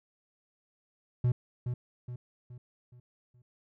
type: tone with echo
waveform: triangle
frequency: 122.9 Hz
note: B2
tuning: 8 cents flat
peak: -21 dBFS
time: 1.24-1.32 s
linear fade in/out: 5 ms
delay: 420 ms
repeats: 5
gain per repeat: -7 dB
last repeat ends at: 3.42 s
effects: none